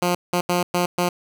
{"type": "tone bursts at uneven times", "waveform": "10% pulse", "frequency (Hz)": 177, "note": "F3", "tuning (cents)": 23, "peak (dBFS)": -10, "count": 5, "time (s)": [[0.02, 0.15], [0.33, 0.41], [0.49, 0.63], [0.74, 0.86], [0.98, 1.09]], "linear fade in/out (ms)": 5, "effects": []}